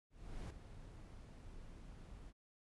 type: noise with ADSR envelope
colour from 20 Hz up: brown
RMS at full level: -44 dBFS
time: 0.1-2.33 s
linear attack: 400 ms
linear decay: 8 ms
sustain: -10 dB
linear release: 38 ms
effects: resampled to 24000 Hz